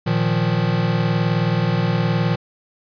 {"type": "chord", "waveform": "square", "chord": "Bb suspended fourth", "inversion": "none", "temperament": "equal", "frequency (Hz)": [116.54, 155.56, 174.61], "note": ["Bb2", "Eb3", "F3"], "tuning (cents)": [0, 0, 0], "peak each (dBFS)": -22, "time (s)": [0.06, 2.36], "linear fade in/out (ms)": 10, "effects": ["resampled to 11025 Hz"]}